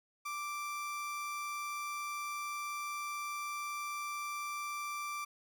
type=tone; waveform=30% pulse; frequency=1174.7 Hz; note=D6; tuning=in tune; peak=-35 dBFS; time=0.25-5.25 s; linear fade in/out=10 ms; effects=none